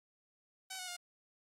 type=tone with pitch steps; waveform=5% pulse; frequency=757 / 733.3 / 710.4 Hz; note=F#5 / F#5 / F5; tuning=+39 / -16 / +29 cents; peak=-30 dBFS; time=0.7-0.967 s; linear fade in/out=10 ms; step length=89 ms; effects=AAC 48 kbps